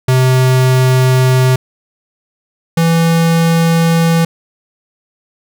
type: tone pair in turn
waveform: square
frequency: 129.1 / 165.85 Hz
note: C3 / E3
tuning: -23 / +11 cents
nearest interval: major third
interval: 434 cents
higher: second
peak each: -8 / -9 dBFS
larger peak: first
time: 0.08-1.56 / 2.77-4.25 s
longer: neither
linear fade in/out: 5 ms
effects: none